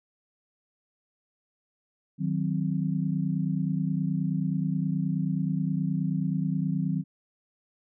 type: chord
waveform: sine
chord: C diminished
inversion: first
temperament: equal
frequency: 155.56 / 185 / 261.6 Hz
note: Eb3 / Gb3 / C4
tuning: 0 / 0 / 0 cents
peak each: -28 / -28 / -33 dBFS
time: 2.18-7.04 s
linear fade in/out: 50 ms
effects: none

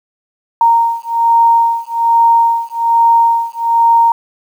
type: beating tone pair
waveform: sine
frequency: 926 / 927.2 Hz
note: A#5 / A#5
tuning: -12 / -10 cents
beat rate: 1.2 Hz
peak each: -11 dBFS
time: 0.61-4.12 s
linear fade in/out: 2 ms
effects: 7-bit

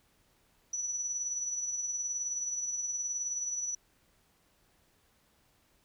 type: tone with tremolo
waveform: sine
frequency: 5920 Hz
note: F#8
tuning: in tune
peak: -30 dBFS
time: 0.73-3.75 s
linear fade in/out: 5 ms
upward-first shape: triangle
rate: 19 Hz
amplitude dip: 50%
effects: pink hiss -69 dBFS RMS until 5.84 s

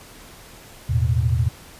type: chord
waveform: sine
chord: E suspended fourth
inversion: none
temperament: equal with one note detuned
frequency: 80.66 / 110 / 123.47 Hz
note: E2 / A2 / B2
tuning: -37 / 0 / 0 cents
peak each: -21 dBFS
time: 0.89-1.49 s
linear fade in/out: 10 ms
effects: pink hiss -44 dBFS RMS until 1.79 s + resampled to 32000 Hz

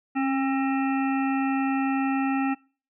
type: harmonic tone with a mistuned harmonic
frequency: 267.3 Hz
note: C4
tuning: 37 cents sharp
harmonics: 1 / 3 / 5 / 7 / 9 / 10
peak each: -23 / -30 / -34 / -37 / -41 / -38 dBFS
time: 0.15-2.55 s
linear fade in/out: 20 ms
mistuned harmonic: 1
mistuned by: +24 cents
effects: noise-tail reverb RT60 0.4 s tail -25 dB re dry

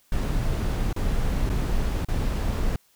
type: noise with dropouts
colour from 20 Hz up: brown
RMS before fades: -24 dBFS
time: 0.12-2.76 s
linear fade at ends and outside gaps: 2 ms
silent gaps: 0.929-0.962 / 1.493-1.499 / 2.048-2.085 s
effects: white hiss -62 dBFS RMS until 2.95 s

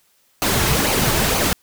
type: noise with flanger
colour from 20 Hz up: pink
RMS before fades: -18 dBFS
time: 0.42-1.53 s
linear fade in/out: 0 ms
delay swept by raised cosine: 0.55 to 4.15 ms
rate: 2.1 Hz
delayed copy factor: -0.5
effects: white hiss -60 dBFS RMS until 1.62 s

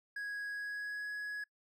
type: tone with pitch glide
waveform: triangle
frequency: 1658 to 1677.3 Hz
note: G#6 to G#6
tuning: -3 to +17 cents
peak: -36 dBFS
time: 0.16-1.44 s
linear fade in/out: 5 ms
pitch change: +20 cents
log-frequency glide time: 0.49-1.1 s
effects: noise-tail reverb RT60 0.1 s tail -24 dB re dry

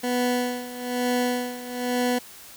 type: tone with tremolo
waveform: 20% pulse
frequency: 246.9 Hz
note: B3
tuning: in tune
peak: -16 dBFS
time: 0.03-2.19 s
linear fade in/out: 10 ms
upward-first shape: sine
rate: 1.1 Hz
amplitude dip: 80%
effects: white hiss -45 dBFS RMS until 2.56 s

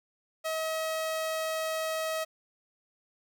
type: tone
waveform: sawtooth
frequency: 638 Hz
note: D#5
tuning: 43 cents sharp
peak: -26 dBFS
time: 0.44-2.25 s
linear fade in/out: 20 ms
effects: none

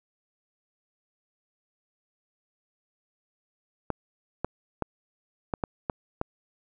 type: clicks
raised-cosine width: 1 ms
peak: -13 dBFS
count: 7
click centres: 3.903 / 4.446 / 4.823 / 5.538 / 5.638 / 5.898 / 6.214 s
effects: none

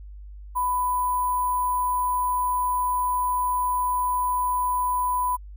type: tone with sample-and-hold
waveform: sine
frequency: 996 Hz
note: B5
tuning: 14 cents sharp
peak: -21 dBFS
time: 0.55-5.37 s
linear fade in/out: 20 ms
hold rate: 11025 Hz
effects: added 50 Hz sine -38 dBFS peak until 5.56 s

